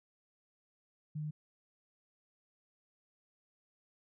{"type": "tone", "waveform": "sine", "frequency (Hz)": 152, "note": "D#3", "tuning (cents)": -40, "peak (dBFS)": -36, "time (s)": [1.15, 1.31], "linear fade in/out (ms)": 10, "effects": []}